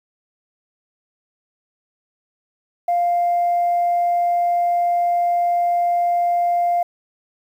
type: tone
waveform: sine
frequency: 698.5 Hz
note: F5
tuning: in tune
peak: -14 dBFS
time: 2.88-6.83 s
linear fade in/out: 5 ms
effects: tanh soft clip ceiling -12 dBFS + 8-bit